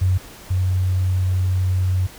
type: tone pair in turn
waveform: sine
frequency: 92.5 / 92.5 Hz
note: F#2 / F#2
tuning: 0 / 0 cents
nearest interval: unison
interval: 0 cents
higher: neither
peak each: -14 / -16 dBFS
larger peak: first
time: 0.01-0.18 / 0.5-2.07 s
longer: second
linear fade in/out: 10 ms
effects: pink hiss -41 dBFS RMS until 2.18 s